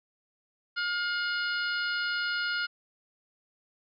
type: harmonic tone with a mistuned harmonic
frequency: 710 Hz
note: F5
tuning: 28 cents sharp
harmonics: 2 / 3 / 4 / 5 / 6 / 7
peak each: -29 / -42 / -37 / -45 / -38 / -42 dBFS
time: 0.76-2.67 s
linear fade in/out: 20 ms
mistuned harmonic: 4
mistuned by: +35 cents
effects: none